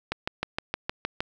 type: click train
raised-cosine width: 0.3 ms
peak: -11 dBFS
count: 8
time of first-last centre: 0.12-1.205 s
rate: 6.45 Hz
effects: 8-bit